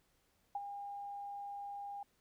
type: tone with ADSR envelope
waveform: sine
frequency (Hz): 807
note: G#5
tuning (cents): -50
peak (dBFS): -34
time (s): 0.55-2.03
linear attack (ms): 4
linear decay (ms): 33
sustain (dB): -8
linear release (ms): 3
effects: pink hiss -75 dBFS RMS until 2.2 s